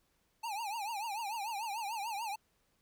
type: tone with vibrato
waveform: square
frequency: 860 Hz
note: A5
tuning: 40 cents flat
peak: -37 dBFS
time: 0.43-2.36 s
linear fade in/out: 10 ms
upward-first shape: triangle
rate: 6.8 Hz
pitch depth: 190 cents each way
effects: pink hiss -75 dBFS RMS until 2.81 s